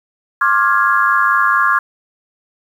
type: chord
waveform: sine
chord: D half-diminished seventh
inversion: third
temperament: equal with one note detuned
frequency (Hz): 1070.3 / 1174.7 / 1396.9 / 1661.2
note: C6 / D6 / F6 / Ab6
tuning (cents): +39 / 0 / 0 / 0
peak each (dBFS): -16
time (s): 0.41-1.79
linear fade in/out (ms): 5
effects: 7-bit